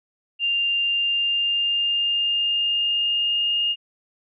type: tone with pitch glide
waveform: sine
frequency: 2794 to 2836 Hz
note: F7 to F7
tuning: 0 to +26 cents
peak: -19 dBFS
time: 0.39-3.76 s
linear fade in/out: 50 ms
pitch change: +26 cents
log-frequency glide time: 0.81-3.61 s
effects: none